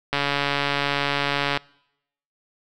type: click train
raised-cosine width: 0.3 ms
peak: -6 dBFS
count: 206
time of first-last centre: 0.13-1.574 s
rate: 142 Hz
effects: noise-tail reverb RT60 0.8 s tail -25 dB re dry